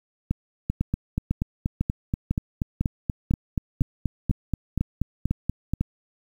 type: two click trains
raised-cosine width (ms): 5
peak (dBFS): -10 / -11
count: 12 / 22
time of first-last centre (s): 0.31-5.81 / 0.7-5.736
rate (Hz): 2 / 4.17
effects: 8-bit